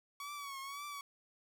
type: tone with vibrato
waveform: sawtooth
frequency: 1124 Hz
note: C#6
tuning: 24 cents sharp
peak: -39 dBFS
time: 0.2-1.01 s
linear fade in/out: 2 ms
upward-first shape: triangle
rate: 1.9 Hz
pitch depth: 79 cents each way
effects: none